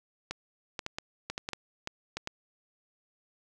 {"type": "clicks", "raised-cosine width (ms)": 0.2, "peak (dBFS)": -17, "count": 11, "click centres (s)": [0.31, 0.792, 0.864, 0.985, 1.3, 1.379, 1.489, 1.533, 1.874, 2.17, 2.274], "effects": []}